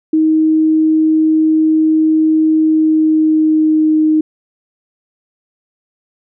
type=tone with pitch glide; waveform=sine; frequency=314.7 to 310.9 Hz; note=D#4 to D#4; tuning=+20 to -1 cents; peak=-8 dBFS; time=0.13-4.21 s; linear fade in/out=5 ms; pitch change=-21 cents; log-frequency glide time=2.56-3.97 s; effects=none